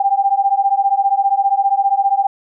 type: beating tone pair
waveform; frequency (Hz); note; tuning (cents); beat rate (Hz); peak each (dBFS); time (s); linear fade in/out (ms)
sine; 784 / 799; G5 / G5; 0 / +33; 15; -15; 0-2.27; 5
effects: none